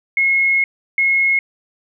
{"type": "tone bursts at uneven times", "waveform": "sine", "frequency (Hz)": 2167, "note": "C#7", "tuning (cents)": -40, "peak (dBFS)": -12, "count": 2, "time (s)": [[0.17, 0.64], [0.98, 1.39]], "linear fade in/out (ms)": 2, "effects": []}